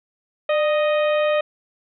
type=harmonic tone with a mistuned harmonic; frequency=622 Hz; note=D#5; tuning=1 cent flat; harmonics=1 / 2 / 3 / 4 / 5 / 6; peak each=-17 / -27 / -30 / -30 / -35 / -39 dBFS; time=0.49-1.41 s; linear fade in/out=5 ms; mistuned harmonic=1; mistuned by=-63 cents; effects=none